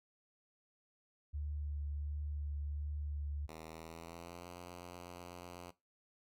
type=tone with vibrato; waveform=sine; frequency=73.2 Hz; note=D2; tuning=5 cents flat; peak=-38 dBFS; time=1.33-3.47 s; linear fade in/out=20 ms; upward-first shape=triangle; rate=1.4 Hz; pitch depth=19 cents each way
type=tone with pitch glide; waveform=5% pulse; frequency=79.9 to 88.14 Hz; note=D#2 to F2; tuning=+47 to +16 cents; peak=-37 dBFS; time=3.48-5.71 s; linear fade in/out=10 ms; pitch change=+169 cents; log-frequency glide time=3.68-4.49 s
effects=noise-tail reverb RT60 0.2 s tail -17 dB re dry

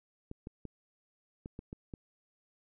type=clicks; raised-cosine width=3 ms; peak=-29 dBFS; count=7; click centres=0.314 / 0.471 / 0.653 / 1.459 / 1.591 / 1.729 / 1.938 s; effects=none

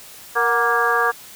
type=harmonic tone with a mistuned harmonic; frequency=234.3 Hz; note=A#3; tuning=9 cents sharp; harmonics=2 / 3 / 4 / 5 / 6 / 7; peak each=-23 / -25 / -25 / -20 / -26 / -20 dBFS; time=0.35-1.12 s; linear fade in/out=20 ms; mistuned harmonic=3; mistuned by=+77 cents; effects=white hiss -41 dBFS RMS until 1.35 s

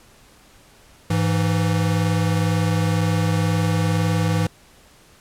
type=tone pair together; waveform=square; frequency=102.81 / 164.81 Hz; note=G#2 / E3; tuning=-17 / 0 cents; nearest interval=minor sixth; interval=817 cents; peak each=-21 dBFS; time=1.1-4.47 s; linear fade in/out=5 ms; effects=pink hiss -51 dBFS RMS until 5.2 s + low-pass 12000 Hz 12 dB/octave

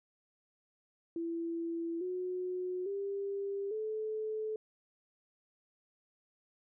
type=tone with pitch steps; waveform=sine; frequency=334.4 / 364.7 / 397.7 / 433.7 Hz; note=E4 / F#4 / G4 / A4; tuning=+25 / -25 / +25 / -25 cents; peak=-34 dBFS; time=1.16-4.56 s; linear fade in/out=2 ms; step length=850 ms; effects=none

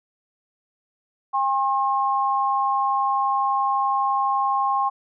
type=tone pair together; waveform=sine; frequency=806 / 1074.2 Hz; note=G5 / C6; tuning=+48 / +45 cents; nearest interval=perfect fourth; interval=497 cents; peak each=-22 / -21 dBFS; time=1.33-4.9 s; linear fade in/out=20 ms; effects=none

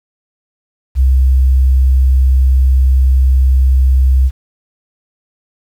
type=tone; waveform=sine; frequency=65.41 Hz; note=C2; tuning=in tune; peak=-5 dBFS; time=0.95-4.31 s; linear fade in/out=50 ms; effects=tanh soft clip ceiling -2 dBFS + 7-bit

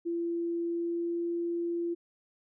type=tone with pitch glide; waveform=sine; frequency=339.7 to 341.9 Hz; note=F4 to F4; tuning=-48 to -37 cents; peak=-29 dBFS; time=0.05-1.95 s; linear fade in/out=20 ms; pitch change=+11 cents; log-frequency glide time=0.62-1.26 s; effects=none

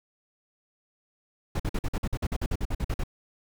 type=noise bursts; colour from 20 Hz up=brown; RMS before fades=-27 dBFS; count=16; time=1.55-3.037 s; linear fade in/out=5 ms; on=47 ms; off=49 ms; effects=none

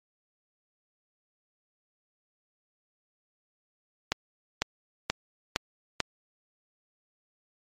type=accelerating click train; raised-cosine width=0.2 ms; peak=-7 dBFS; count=5; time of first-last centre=4.12-6.003 s; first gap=500 ms; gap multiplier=0.96; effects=MP3 64 kbps

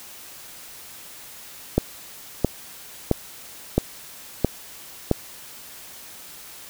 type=click train; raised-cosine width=2 ms; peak=-3 dBFS; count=6; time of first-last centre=1.78-5.113 s; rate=1.5 Hz; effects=white hiss -42 dBFS RMS until 6.69 s

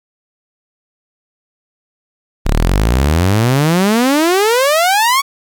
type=exponential sweep; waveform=sawtooth; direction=up; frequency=33.15 to 1141 Hz; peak=-6 dBFS; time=2.45-5.22 s; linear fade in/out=20 ms; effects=8-bit

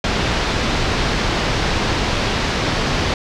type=low-pass noise; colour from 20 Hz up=pink; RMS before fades=-19 dBFS; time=0.04-3.14 s; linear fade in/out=2 ms; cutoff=5300 Hz; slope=24 dB/octave; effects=none

